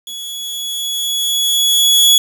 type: tone with level ramp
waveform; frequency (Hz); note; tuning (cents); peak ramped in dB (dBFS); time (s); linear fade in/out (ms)
sawtooth; 3374; G#7; +27; -23 to -3; 0.07-2.18; 2
effects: 7-bit